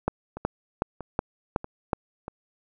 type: two click trains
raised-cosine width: 1 ms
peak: -21 / -9 dBFS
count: 4 / 6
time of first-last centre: 0.37-2.281 / 0.08-1.932 s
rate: 1.57 / 2.7 Hz
effects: none